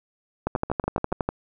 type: two click trains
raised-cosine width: 1 ms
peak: -15 / -9 dBFS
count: 5 / 11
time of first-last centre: 0.56-1.12 / 0.47-1.29 s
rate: 7.14 / 12.2 Hz
effects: none